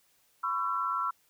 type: tone cluster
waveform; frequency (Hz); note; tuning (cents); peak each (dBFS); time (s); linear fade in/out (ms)
sine; 1007 / 1105 / 1344; B5 / C#6 / E6; +33 / -6 / +33; -35 / -34 / -30; 0.43-1.11; 10
effects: white hiss -68 dBFS RMS until 1.29 s